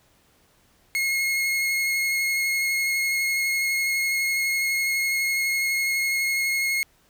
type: tone with vibrato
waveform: 40% pulse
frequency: 2160 Hz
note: C#7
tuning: 45 cents flat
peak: -21 dBFS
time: 0.95-6.83 s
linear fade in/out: 0 ms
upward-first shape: triangle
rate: 12 Hz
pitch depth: 14 cents each way
effects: pink hiss -61 dBFS RMS until 7.09 s